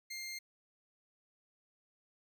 20% pulse tone, 2111 Hz, C7, 15 cents sharp, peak -36 dBFS, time 0.1-0.39 s, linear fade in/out 10 ms, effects none

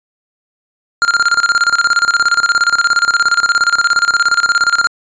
square tone with tremolo, 1396.9 Hz, F6, in tune, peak -8 dBFS, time 1.02-4.87 s, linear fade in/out 0 ms, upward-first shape square, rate 17 Hz, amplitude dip 80%, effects resampled to 16000 Hz

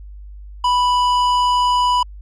triangle tone with tanh clipping, 987.8 Hz, B5, in tune, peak -15 dBFS, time 0.64-2.03 s, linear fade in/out 5 ms, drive 16 dB, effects added 50 Hz sine -33 dBFS peak until 2.21 s

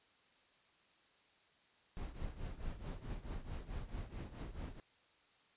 brown noise with tremolo, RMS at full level -41 dBFS, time 1.97-4.8 s, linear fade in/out 0 ms, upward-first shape triangle, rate 4.6 Hz, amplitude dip 85%, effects white hiss -70 dBFS RMS until 5.56 s + resampled to 8000 Hz

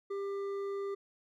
sine tone with hard clipping, 397.1 Hz, G4, 22 cents sharp, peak -36 dBFS, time 0.1-0.95 s, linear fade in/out 10 ms, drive 7 dB, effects none

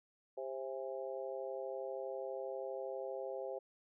harmonic tone with a mistuned harmonic, 132.4 Hz, C3, 21 cents sharp, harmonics 3 / 4 / 5 / 6, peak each -45 / -42 / -47 / -51 dBFS, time 0.37-3.59 s, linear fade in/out 10 ms, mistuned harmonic 6, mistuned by +50 cents, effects none

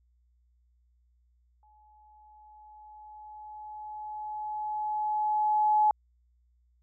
sine tone with exponential growth, 850 Hz, G#5, 40 cents sharp, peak -19 dBFS, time 1.63-5.91 s, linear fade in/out 1 ms, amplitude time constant 930 ms, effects added 60 Hz sine -64 dBFS peak until 6.82 s

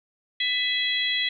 harmonic tone with a mistuned harmonic, 664 Hz, E5, 12 cents sharp, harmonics 3 / 4 / 5 / 6, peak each -27 / -34 / -25 / -31 dBFS, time 0.4-1.29 s, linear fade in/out 5 ms, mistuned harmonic 4, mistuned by -56 cents, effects none

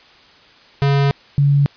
square / sine tone pair in turn, 140 / 141.87 Hz, C#3 / C#3, +18 / +40 cents, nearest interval unison, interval 22 cents, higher second, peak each -13 / -10 dBFS, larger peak second, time 0.82-1.11 / 1.38-1.66 s, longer first, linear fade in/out 0 ms, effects white hiss -47 dBFS RMS until 1.76 s + resampled to 11025 Hz

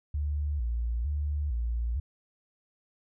sine tone with vibrato, 65.41 Hz, C2, in tune, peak -27 dBFS, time 0.14-2 s, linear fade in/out 5 ms, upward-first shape square, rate 1.1 Hz, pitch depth 200 cents each way, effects none

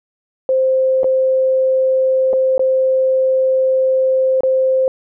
sine tone with dropouts, 523.3 Hz, C5, in tune, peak -11 dBFS, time 0.49-4.88 s, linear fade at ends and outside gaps 1 ms, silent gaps 1.033-1.043 / 2.331-2.335 / 2.58-2.594 / 4.407-4.434 s, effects none

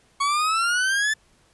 40% pulse exponential sweep, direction up, 1108.7 to 1760 Hz, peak -19 dBFS, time 0.2-1.14 s, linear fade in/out 10 ms, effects pink hiss -60 dBFS RMS until 1.53 s + resampled to 24000 Hz

